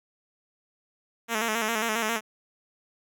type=tone with vibrato; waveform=5% pulse; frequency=223.3 Hz; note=A3; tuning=26 cents sharp; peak=-14 dBFS; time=1.28-2.21 s; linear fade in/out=50 ms; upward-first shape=square; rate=7.4 Hz; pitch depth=60 cents each way; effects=none